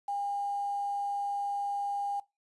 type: tone with quantisation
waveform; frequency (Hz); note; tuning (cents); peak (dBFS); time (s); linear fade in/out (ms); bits
sine; 807; G#5; -50; -30; 0.08-2.2; 5; 9
effects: noise-tail reverb RT60 0.2 s tail -20 dB re dry + resampled to 24000 Hz